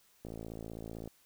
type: click train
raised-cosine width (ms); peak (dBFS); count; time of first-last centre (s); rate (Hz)
2; -30; 47; 0.25-1.076; 55.7
effects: white hiss -67 dBFS RMS until 1.25 s